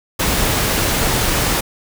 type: noise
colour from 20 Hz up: pink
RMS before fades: -17 dBFS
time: 0.19-1.61 s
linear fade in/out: 10 ms
effects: none